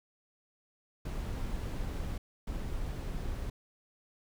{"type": "noise bursts at uneven times", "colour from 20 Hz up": "brown", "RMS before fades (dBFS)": -36, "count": 2, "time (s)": [[1.05, 2.18], [2.47, 3.5]], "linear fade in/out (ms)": 5, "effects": []}